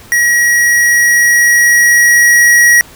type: tone with level ramp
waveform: square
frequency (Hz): 1908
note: A#6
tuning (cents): +40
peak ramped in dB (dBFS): -8 to -4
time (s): 0.12-2.81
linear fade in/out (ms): 0
effects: pink hiss -37 dBFS RMS until 2.95 s